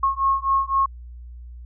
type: beating tone pair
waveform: sine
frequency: 1085 / 1088.9 Hz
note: C#6 / C#6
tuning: -37 / -31 cents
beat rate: 3.9 Hz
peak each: -21 / -21 dBFS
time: 0.03-0.86 s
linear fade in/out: 5 ms
effects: added 60 Hz sine -36 dBFS peak until 1.65 s